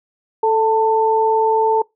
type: tone pair together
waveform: sine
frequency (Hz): 439.9 / 891.1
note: A4 / A5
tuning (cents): 0 / +22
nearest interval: octave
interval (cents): 1222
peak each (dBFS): -15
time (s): 0.43-1.82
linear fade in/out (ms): 5
effects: noise-tail reverb RT60 0.2 s tail -24 dB re dry

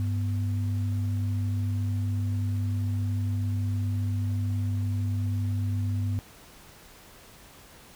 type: tone pair together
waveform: sine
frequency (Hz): 99.1 / 246.4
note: G2 / B3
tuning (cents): +19 / -4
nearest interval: octave + major third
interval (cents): 1577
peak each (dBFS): -25 / -36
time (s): 0-6.19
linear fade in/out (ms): 0
effects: pink hiss -51 dBFS RMS until 7.95 s

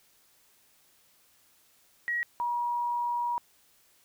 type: tone pair in turn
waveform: sine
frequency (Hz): 1906 / 958.2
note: A#6 / A#5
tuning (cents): +38 / +47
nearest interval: octave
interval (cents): 1191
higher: first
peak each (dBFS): -27 / -27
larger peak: neither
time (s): 2.08-2.23 / 2.4-3.38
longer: second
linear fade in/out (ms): 0
effects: white hiss -64 dBFS RMS until 4.04 s

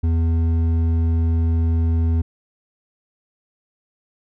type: tone with hard clipping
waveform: triangle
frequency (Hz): 82.41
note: E2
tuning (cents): 0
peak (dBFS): -17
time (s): 0.03-2.22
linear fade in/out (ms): 10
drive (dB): 11
effects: none

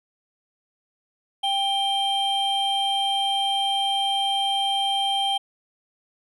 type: tone pair together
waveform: triangle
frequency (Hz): 790 / 3160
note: G5 / G7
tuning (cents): +13 / +13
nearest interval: 2 octaves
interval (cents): 2400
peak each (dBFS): -22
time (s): 1.43-5.38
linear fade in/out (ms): 10
effects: none

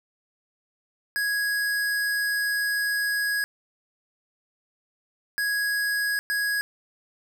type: tone bursts at uneven times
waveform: square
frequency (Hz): 1661.2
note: G#6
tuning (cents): 0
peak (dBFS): -24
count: 3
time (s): 1.16-3.44 / 5.38-6.19 / 6.3-6.61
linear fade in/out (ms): 0
effects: none

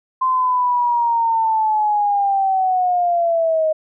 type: linear sweep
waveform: sine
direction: down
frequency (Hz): 1041 to 622.3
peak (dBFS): -14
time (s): 0.21-3.73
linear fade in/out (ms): 10
effects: none

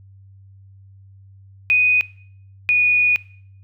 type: tone pair in turn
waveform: sine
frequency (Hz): 2489 / 2463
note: D#7 / D#7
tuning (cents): 0 / -18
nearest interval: unison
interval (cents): 18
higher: first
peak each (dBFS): -12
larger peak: neither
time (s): 1.7-2.01 / 2.69-3.16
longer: second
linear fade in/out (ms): 0
effects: noise-tail reverb RT60 0.6 s tail -20 dB re dry + added 97 Hz sine -43 dBFS peak until 3.63 s

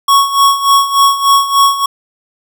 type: tone with tremolo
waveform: square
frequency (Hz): 1108.7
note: C#6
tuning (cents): 0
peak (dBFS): -5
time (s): 0.08-1.86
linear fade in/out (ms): 5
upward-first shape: sine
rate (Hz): 3.4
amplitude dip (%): 75
effects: none

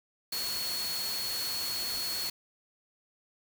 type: tone in noise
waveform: sine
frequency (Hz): 4355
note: C#8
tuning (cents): -31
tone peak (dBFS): -33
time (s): 0.32-2.3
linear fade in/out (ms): 5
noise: white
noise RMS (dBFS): -37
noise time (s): 0.32-2.3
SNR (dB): +1
effects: none

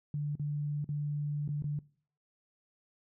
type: tone with dropouts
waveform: sine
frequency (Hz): 146.83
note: D3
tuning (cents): 0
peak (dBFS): -31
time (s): 0.14-1.79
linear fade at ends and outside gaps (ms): 2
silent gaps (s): 0.354-0.396 / 0.844-0.89 / 1.478-1.489 / 1.623-1.641
effects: noise-tail reverb RT60 0.5 s tail -22 dB re dry

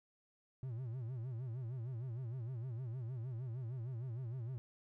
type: tone with vibrato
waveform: triangle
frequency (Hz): 121.7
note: B2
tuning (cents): -25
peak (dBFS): -38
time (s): 0.63-4.58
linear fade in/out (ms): 0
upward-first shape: sine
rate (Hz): 6.5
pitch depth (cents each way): 160
effects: none

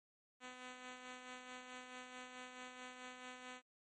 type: tone with tremolo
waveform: 5% pulse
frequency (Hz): 252.2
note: B3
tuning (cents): +36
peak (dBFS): -37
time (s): 0.4-3.62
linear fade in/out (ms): 50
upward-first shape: sine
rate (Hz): 4.6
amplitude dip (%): 45
effects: low-pass 7000 Hz 12 dB/octave + MP3 48 kbps

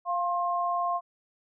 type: tone pair together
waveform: sine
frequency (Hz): 698.5 / 1063.9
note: F5 / C6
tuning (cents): 0 / +29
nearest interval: perfect fifth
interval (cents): 729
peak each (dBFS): -28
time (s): 0.05-1.01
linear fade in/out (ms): 50
effects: none

